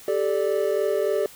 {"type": "chord", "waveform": "triangle", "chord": "G suspended second", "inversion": "none", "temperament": "equal with one note detuned", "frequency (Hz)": [392, 435.4, 587.3], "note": ["G4", "A4", "D5"], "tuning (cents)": [0, -18, 0], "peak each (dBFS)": -23, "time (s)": [0.08, 1.26], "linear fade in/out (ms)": 2, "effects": ["white hiss -46 dBFS RMS until 1.35 s"]}